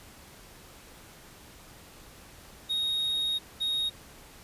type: tone pair in turn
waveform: triangle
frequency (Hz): 3747 / 3747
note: A#7 / A#7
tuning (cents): +8 / +8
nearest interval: unison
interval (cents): 0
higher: neither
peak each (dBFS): -25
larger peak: neither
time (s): 2.69-3.39 / 3.6-3.9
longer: first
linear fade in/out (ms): 20
effects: pink hiss -51 dBFS RMS until 4.43 s + resampled to 32000 Hz